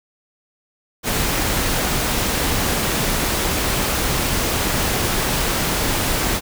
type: noise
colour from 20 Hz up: pink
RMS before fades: -20 dBFS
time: 1.03-6.41 s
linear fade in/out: 50 ms
effects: none